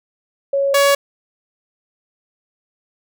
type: tone pair in turn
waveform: sine / sawtooth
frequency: 554.4 / 561.8 Hz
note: C#5 / C#5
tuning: 0 / +23 cents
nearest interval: unison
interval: 23 cents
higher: second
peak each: -14 / -7 dBFS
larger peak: second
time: 0.53-0.74 / 0.74-0.95 s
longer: neither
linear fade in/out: 5 ms
effects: none